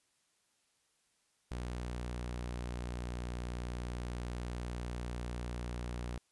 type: tone with pitch glide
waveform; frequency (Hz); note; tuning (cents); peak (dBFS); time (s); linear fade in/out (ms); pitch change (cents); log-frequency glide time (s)
sawtooth; 60.6 to 60.22; B1 to B1; -32 to -43; -34; 1.51-6.18; 5; -11; 2.12-3.48
effects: white hiss -75 dBFS RMS until 6.31 s + resampled to 24000 Hz